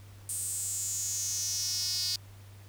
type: tone with high-pass filter sweep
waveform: sawtooth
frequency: 365 Hz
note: F#4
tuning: 24 cents flat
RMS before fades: -33 dBFS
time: 0.29-2.16 s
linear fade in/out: 2 ms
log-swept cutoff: 8800 to 4700 Hz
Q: 6
effects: added 99 Hz sine -48 dBFS peak until 2.68 s + pink hiss -58 dBFS RMS until 2.68 s